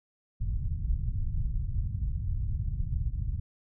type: low-pass noise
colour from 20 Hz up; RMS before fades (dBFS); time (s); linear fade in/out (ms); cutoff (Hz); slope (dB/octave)
pink; -30; 0.4-3.4; 10; 120; 24
effects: none